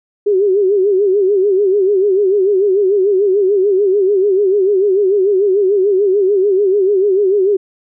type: tone with vibrato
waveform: sine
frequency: 393 Hz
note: G4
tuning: 4 cents sharp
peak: -9 dBFS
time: 0.26-7.57 s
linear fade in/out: 10 ms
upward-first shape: sine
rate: 6.8 Hz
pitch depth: 110 cents each way
effects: none